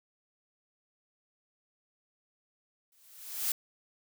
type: noise with exponential growth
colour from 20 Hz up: blue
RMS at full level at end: -28 dBFS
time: 2.92-3.52 s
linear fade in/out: 2 ms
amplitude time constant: 130 ms
effects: none